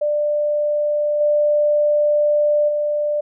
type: tone with level steps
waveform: sine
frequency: 593 Hz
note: D5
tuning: 17 cents sharp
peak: -16 / -13 / -17 dBFS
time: 0.01-3.21 s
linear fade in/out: 10 ms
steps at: 1.2 / 2.68 s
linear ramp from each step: 10 ms
effects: none